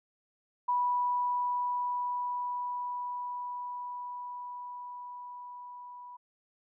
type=tone with level ramp; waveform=sine; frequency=982 Hz; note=B5; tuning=10 cents flat; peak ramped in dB=-25 to -44 dBFS; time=0.68-6.17 s; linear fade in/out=10 ms; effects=none